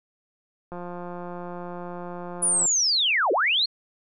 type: click train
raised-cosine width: 1 ms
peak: -23 dBFS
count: 342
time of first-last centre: 0.72-2.657 s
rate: 176 Hz
type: linear two-way sweep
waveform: sine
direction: down then up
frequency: 9980 to 329.6 to 4389 Hz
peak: -19 dBFS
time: 2.42-3.66 s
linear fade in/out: 10 ms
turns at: 3.32 s
effects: none